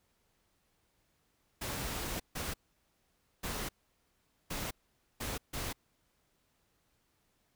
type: noise bursts at uneven times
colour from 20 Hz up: pink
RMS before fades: -38 dBFS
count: 6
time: 1.61-2.2 / 2.35-2.54 / 3.43-3.69 / 4.5-4.71 / 5.2-5.38 / 5.53-5.73 s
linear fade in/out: 10 ms
effects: pink hiss -75 dBFS RMS until 7.55 s